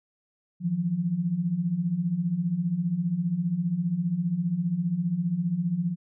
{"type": "beating tone pair", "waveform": "sine", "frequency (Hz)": [161.8, 176.8], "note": ["E3", "F3"], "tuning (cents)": [-32, 22], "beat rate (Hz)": 15, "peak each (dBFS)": [-30, -25], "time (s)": [0.6, 5.96], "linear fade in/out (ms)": 50, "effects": []}